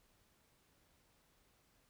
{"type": "silence", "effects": ["pink hiss -73 dBFS RMS until 1.89 s"]}